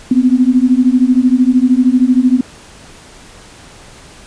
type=beating tone pair; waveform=sine; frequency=246.9 / 259.9 Hz; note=B3 / C4; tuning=0 / -11 cents; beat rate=13 Hz; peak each=-10 dBFS; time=0.11-2.41 s; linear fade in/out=5 ms; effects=pink hiss -38 dBFS RMS until 4.26 s + resampled to 22050 Hz